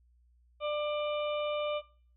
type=harmonic tone with a mistuned harmonic; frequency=595 Hz; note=D5; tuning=22 cents sharp; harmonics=1 / 2 / 4 / 5 / 6; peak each=-31 / -37 / -43 / -45 / -47 dBFS; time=0.6-1.82 s; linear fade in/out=50 ms; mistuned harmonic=6; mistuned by=+16 cents; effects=noise-tail reverb RT60 0.5 s tail -21 dB re dry + added 60 Hz sine -62 dBFS peak until 2.16 s